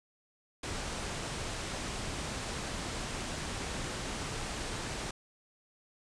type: low-pass noise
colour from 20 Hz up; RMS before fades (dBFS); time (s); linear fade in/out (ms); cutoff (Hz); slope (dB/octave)
pink; -38; 0.63-5.11; 5; 9300; 48
effects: none